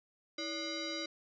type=tone with frequency modulation; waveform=sine; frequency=2117 Hz; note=C7; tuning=20 cents sharp; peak=-36 dBFS; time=0.38-1.06 s; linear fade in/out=5 ms; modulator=896 Hz; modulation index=3.4; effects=none